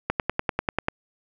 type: click train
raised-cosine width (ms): 0.5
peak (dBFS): -7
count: 9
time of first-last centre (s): 0.1-0.884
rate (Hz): 10.2
effects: none